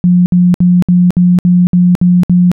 sine tone bursts, 178.1 Hz, F3, 34 cents sharp, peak -4 dBFS, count 9, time 0.04-2.516 s, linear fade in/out 0 ms, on 220 ms, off 62 ms, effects none

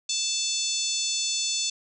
harmonic tone, 880 Hz, A5, in tune, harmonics 3 / 4 / 5 / 6 / 7 / 8 / 9, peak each -37 / -31 / -31 / -35 / -31 / -32 / -37 dBFS, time 0.09-1.7 s, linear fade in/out 5 ms, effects none

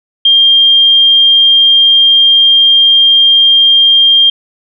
sine tone, 3202 Hz, G7, 36 cents sharp, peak -3 dBFS, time 0.25-4.3 s, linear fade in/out 5 ms, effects none

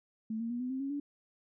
sine tone with pitch steps, 220.5 / 230.4 / 240.7 / 251.5 / 262.8 / 274.6 / 286.9 Hz, A3 / A#3 / B3 / B3 / C4 / C#4 / D4, +4 / -20 / -44 / +32 / +8 / -16 / -40 cents, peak -33 dBFS, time 0.3-1 s, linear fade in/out 5 ms, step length 100 ms, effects none

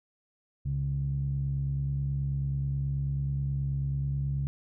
sawtooth tone with low-pass filter, 69.3 Hz, C#2, in tune, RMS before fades -30 dBFS, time 0.65-4.47 s, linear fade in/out 0 ms, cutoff 140 Hz, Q 5.4, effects none

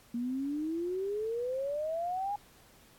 sine exponential sweep, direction up, 233.1 to 831 Hz, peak -31 dBFS, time 0.14-2.36 s, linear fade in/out 5 ms, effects pink hiss -60 dBFS RMS until 2.98 s + AAC 64 kbps

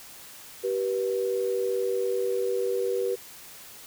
sine tone pair together, 385.5 / 485.8 Hz, G4 / B4, -29 / -29 cents, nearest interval major third, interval 400 cents, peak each -27 / -27 dBFS, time 0.63-3.16 s, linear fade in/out 20 ms, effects white hiss -46 dBFS RMS until 3.86 s

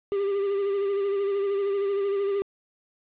triangle tone with vibrato, 398.2 Hz, G4, 27 cents sharp, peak -21 dBFS, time 0.12-2.42 s, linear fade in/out 0 ms, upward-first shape sine, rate 13 Hz, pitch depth 33 cents each way, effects resampled to 8000 Hz + 8-bit

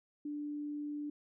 sine tone, 294.3 Hz, D4, 4 cents sharp, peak -37 dBFS, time 0.25-1.1 s, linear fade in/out 5 ms, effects none

